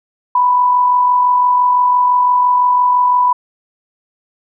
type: tone with amplitude modulation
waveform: sine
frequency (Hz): 990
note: B5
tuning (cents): +4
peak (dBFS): -7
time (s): 0.35-3.33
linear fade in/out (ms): 5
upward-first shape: sine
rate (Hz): 45.9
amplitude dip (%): 35
effects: none